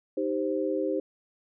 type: chord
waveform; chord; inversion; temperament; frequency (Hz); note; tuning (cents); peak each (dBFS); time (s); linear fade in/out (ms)
sine; C minor; first; equal; 311.1 / 392 / 523.3; Eb4 / G4 / C5; 0 / 0 / 0; -30; 0.17-1; 5
effects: none